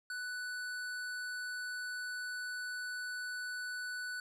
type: tone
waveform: square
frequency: 1488 Hz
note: F#6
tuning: 9 cents sharp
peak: -39 dBFS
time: 0.1-4.2 s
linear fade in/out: 2 ms
effects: low-pass 11000 Hz 12 dB/octave